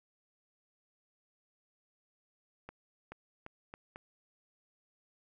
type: accelerating click train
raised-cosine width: 0.5 ms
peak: -30 dBFS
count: 5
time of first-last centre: 2.69-3.959 s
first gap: 430 ms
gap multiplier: 0.8
effects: none